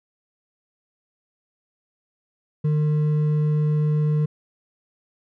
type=tone with hard clipping; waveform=triangle; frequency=151.3 Hz; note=D#3; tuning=48 cents flat; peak=-19 dBFS; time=2.64-4.26 s; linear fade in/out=10 ms; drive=8 dB; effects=none